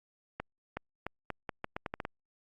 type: accelerating click train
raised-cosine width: 0.5 ms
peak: -20 dBFS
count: 11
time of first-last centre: 0.4-2.051 s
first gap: 370 ms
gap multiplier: 0.8
effects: Opus 48 kbps